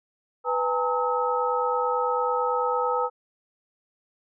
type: tone cluster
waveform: sine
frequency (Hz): 495.5 / 819 / 908 / 1282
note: B4 / G#5 / A#5 / E6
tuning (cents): +6 / -24 / -46 / -49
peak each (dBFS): -26 / -30 / -28 / -27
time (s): 0.44-3.1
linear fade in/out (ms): 50
effects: none